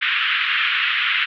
white band-pass noise, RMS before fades -20 dBFS, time 0.01-1.26 s, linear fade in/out 20 ms, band 1300 to 3200 Hz, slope 48 dB/octave, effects none

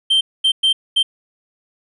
triangle tone bursts at uneven times, 3136 Hz, G7, in tune, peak -10 dBFS, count 4, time 0.1-0.21 / 0.44-0.52 / 0.63-0.73 / 0.96-1.03 s, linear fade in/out 10 ms, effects resampled to 24000 Hz

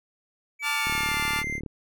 triangle tone with pitch glide, 2290 to 2088 Hz, D7 to C7, -44 to -4 cents, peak -27 dBFS, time 0.59-1.61 s, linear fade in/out 50 ms, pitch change -160 cents, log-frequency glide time 0.7-1.16 s
20% pulse chord, D minor, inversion second, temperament just, 881 / 1174.7 / 1409.6 Hz, A5 / D6 / F6, +2 / 0 / +16 cents, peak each -26 dBFS, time 0.62-1.44 s, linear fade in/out 50 ms
click train, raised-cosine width 3 ms, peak -23 dBFS, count 30, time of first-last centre 0.87-1.662 s, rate 36.6 Hz
effects none

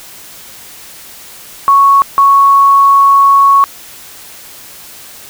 sine tone bursts at uneven times, 1108.7 Hz, C#6, in tune, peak -3 dBFS, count 2, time 1.68-2.02 / 2.18-3.64 s, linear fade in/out 0 ms, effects white hiss -33 dBFS RMS until 5.29 s

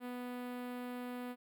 sawtooth tone with notch filter, 246.9 Hz, B3, in tune, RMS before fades -43 dBFS, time 0-1.36 s, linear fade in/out 50 ms, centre 6100 Hz, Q 0.52, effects none

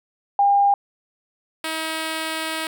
sine / 5% pulse tone pair in turn, 804 / 319.1 Hz, G5 / D#4, +44 / +44 cents, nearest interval octave + major third, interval 1600 cents, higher first, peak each -13 dBFS, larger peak neither, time 0.39-0.74 / 1.64-2.67 s, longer second, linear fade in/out 2 ms, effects none

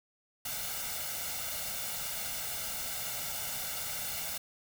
white noise with comb filter, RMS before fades -37 dBFS, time 0.45-4.38 s, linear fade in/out 5 ms, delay 1.4 ms, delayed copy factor +0.7, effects none

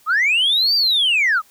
sine linear two-way sweep, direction up then down, 1174.7 to 4757 to 1174.7 Hz, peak -12 dBFS, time 0.06-1.42 s, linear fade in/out 50 ms, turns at 0.75 s, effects tanh soft clip ceiling -11 dBFS + white hiss -53 dBFS RMS until 1.5 s

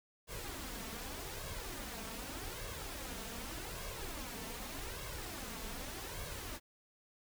pink noise with flanger, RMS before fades -44 dBFS, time 0.27-6.6 s, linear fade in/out 50 ms, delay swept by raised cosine 1.8 to 4.5 ms, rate 0.84 Hz, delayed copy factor +0.6, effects none

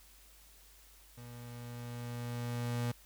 35% pulse tone with level ramp, 120 Hz, B2, 49 cents flat, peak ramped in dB -46 to -30 dBFS, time 1.17-2.92 s, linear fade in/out 10 ms, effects added 50 Hz sine -61 dBFS peak until 3.05 s + white hiss -61 dBFS RMS until 3.05 s

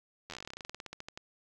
slowing click train, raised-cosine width 0.2 ms, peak -25 dBFS, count 24, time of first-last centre 0.3-1.175 s, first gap 11 ms, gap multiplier 1.1, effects none

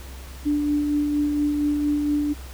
sine tone with tremolo, 293.7 Hz, D4, in tune, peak -18 dBFS, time 0.45-2.34 s, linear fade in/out 20 ms, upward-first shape sine, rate 4.3 Hz, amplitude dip 30%, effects added 65 Hz sine -36 dBFS peak until 2.53 s + pink hiss -44 dBFS RMS until 2.53 s

